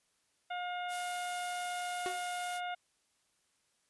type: harmonic tone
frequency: 714 Hz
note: F5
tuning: 38 cents sharp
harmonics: 1 / 2 / 3 / 4 / 5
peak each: -37 / -43 / -47 / -49 / -51 dBFS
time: 0.5-2.75 s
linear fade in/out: 10 ms
type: noise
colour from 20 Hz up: blue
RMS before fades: -43 dBFS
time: 0.88-2.61 s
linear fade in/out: 50 ms
type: tone with exponential decay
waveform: sawtooth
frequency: 370 Hz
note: F#4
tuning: in tune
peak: -30 dBFS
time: 2.06-2.25 s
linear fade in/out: 0 ms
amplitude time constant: 40 ms
effects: white hiss -75 dBFS RMS until 3.89 s + resampled to 24000 Hz